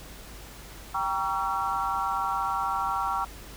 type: chord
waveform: sine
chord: G diminished seventh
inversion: none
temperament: just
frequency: 784 / 940.8 / 1128.9 / 1354.7 Hz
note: G5 / Bb5 / Db6 / Fb6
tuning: 0 / +16 / +31 / +47 cents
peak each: -31 dBFS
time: 0.94-3.25 s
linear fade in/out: 10 ms
effects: added 50 Hz sine -46 dBFS peak until 3.56 s + pink hiss -46 dBFS RMS until 3.56 s